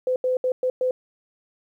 sine tone bursts at uneven times, 509 Hz, C5, 48 cents flat, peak -19 dBFS, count 5, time 0.07-0.16 / 0.24-0.37 / 0.44-0.52 / 0.63-0.7 / 0.81-0.91 s, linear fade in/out 2 ms, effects 10-bit

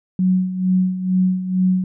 sine tone with tremolo, 185 Hz, F#3, in tune, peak -12 dBFS, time 0.19-1.84 s, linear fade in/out 2 ms, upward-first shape sine, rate 2.2 Hz, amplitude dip 70%, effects none

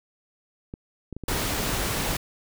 clicks, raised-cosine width 3 ms, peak -22 dBFS, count 5, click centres 0.739 / 1.127 / 1.166 / 1.237 / 1.325 s
pink noise, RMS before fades -27 dBFS, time 1.28-2.17 s, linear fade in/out 5 ms
effects none

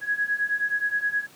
sine beating tone pair, 1662 / 1671.5 Hz, G#6 / G#6, +1 / +11 cents, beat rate 9.5 Hz, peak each -27 / -25 dBFS, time 0.01-1.27 s, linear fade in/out 50 ms, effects pink hiss -51 dBFS RMS until 1.35 s + high-pass 150 Hz 12 dB/octave

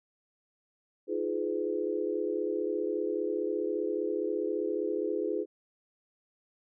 sine chord, F half-diminished seventh, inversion third, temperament just, 314.3 / 349.2 / 419.1 / 502.9 Hz, Eb4 / F4 / Ab4 / Cb5, +18 / 0 / +16 / +31 cents, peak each -36 / -34 / -32 / -36 dBFS, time 1.07-5.46 s, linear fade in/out 50 ms, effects none

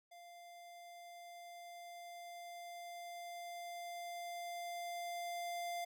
square tone with level ramp, 695 Hz, F5, 9 cents flat, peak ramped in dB -55 to -40 dBFS, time 0.11-5.85 s, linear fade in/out 10 ms, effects none

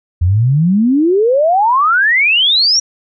sine exponential sweep, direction up, 82.41 to 5800 Hz, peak -8 dBFS, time 0.21-2.8 s, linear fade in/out 10 ms, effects none

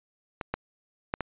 clicks, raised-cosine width 0.5 ms, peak -17 / -13 / -12 / -14 dBFS, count 4, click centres 0.412 / 0.54 / 1.139 / 1.207 s, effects resampled to 8000 Hz

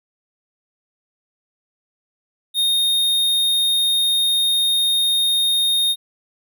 square tone, 3696 Hz, A#7, 16 cents flat, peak -16 dBFS, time 2.54-5.96 s, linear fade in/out 50 ms, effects none

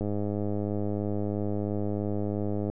click train, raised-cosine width 2 ms, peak -18 dBFS, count 278, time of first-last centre 0.01-2.699 s, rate 103 Hz, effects none

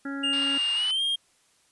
harmonic tone, 277.2 Hz, C#4, in tune, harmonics 1 / 2 / 3 / 5 / 6 / 7, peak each -31 / -44 / -48 / -38 / -41 / -49 dBFS, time 0.05-0.58 s, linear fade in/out 5 ms
triangle tone with pitch glide, 2821 to 3222 Hz, F7 to G7, +17 to +47 cents, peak -22 dBFS, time 0.23-1.16 s, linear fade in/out 10 ms, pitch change +230 cents, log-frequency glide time 0.75-1.02 s
white band-pass noise, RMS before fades -40 dBFS, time 0.33-0.91 s, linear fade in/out 0 ms, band 760 to 4900 Hz, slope 48 dB/octave
effects white hiss -64 dBFS RMS until 1.71 s + resampled to 24000 Hz

